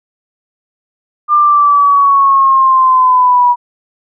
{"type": "linear sweep", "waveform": "sine", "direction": "down", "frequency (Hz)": [1200, 967], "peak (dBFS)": -5, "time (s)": [1.28, 3.56], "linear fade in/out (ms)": 50, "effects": []}